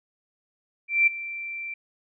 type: tone with ADSR envelope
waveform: sine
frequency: 2349 Hz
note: D7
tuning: in tune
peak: -14 dBFS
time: 0.88-1.74 s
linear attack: 190 ms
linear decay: 12 ms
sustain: -17 dB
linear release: 4 ms
effects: none